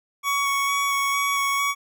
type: tone with vibrato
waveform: 25% pulse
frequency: 1119 Hz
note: C#6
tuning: 16 cents sharp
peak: -17 dBFS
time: 0.23-1.75 s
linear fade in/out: 50 ms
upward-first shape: square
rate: 2.2 Hz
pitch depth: 9 cents each way
effects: none